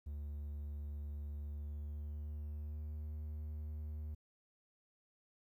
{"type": "tone with pitch glide", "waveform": "triangle", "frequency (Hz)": [73, 75.88], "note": ["D2", "D#2"], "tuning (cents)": [-10, -43], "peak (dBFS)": -39, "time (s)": [0.06, 4.15], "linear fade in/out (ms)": 10, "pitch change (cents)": 67, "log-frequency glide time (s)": [1.42, 3.04], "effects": ["13-bit"]}